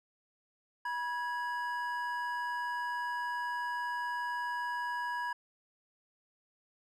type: tone pair together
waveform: triangle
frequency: 971.7 / 1661.2 Hz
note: B5 / G#6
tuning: -28 / 0 cents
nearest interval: major sixth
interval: 928 cents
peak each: -33 / -36 dBFS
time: 0.85-5.33 s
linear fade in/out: 5 ms
effects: none